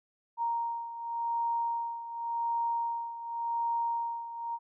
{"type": "beating tone pair", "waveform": "sine", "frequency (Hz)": [932.3, 933.19], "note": ["A#5", "A#5"], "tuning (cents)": [0, 2], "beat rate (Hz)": 0.89, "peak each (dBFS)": [-31, -36], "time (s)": [0.37, 4.59], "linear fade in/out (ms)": 50, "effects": []}